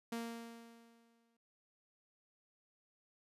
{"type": "tone with exponential decay", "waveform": "sawtooth", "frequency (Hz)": 231.7, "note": "A#3", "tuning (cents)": -10, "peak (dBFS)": -34, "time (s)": [0.12, 1.37], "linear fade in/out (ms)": 5, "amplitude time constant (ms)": 270, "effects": ["resampled to 32000 Hz"]}